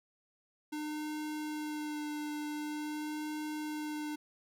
square tone with vibrato, 301.7 Hz, D4, 47 cents sharp, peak -37 dBFS, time 0.72-4.16 s, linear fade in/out 10 ms, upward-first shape sine, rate 0.46 Hz, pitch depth 16 cents each way, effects none

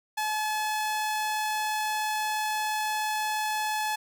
sawtooth tone, 857 Hz, A5, 46 cents flat, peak -23 dBFS, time 0.17-3.96 s, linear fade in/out 10 ms, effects none

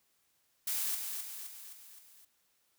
blue noise with echo, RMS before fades -34 dBFS, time 0.67-0.95 s, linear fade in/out 5 ms, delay 260 ms, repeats 5, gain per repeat -5 dB, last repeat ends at 2.25 s, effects white hiss -74 dBFS RMS until 2.78 s

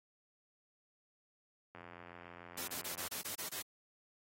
click train, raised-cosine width 0.5 ms, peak -35 dBFS, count 116, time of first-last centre 1.75-3.075 s, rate 86.8 Hz
white noise bursts, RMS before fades -42 dBFS, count 8, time 2.57-3.625 s, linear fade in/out 10 ms, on 110 ms, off 25 ms
effects high-pass 80 Hz 12 dB/octave + AAC 48 kbps

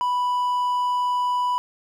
triangle tone, 987.8 Hz, B5, in tune, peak -18 dBFS, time 0.01-1.58 s, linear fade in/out 0 ms, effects none

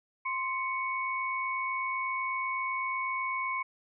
sine tone pair together, 1046.5 / 2223 Hz, C6 / C#7, 0 / +4 cents, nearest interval octave + minor second, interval 1304 cents, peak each -32 / -33 dBFS, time 0.25-3.63 s, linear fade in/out 10 ms, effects none

